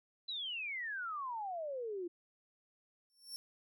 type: exponential sweep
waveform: sine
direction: down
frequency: 4049 to 336.8 Hz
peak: -38 dBFS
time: 0.28-2.08 s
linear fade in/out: 10 ms
type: tone with exponential growth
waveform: sawtooth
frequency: 5440 Hz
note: F8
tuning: 46 cents flat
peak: -37 dBFS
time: 3.1-3.36 s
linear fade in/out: 0 ms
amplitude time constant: 56 ms
effects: none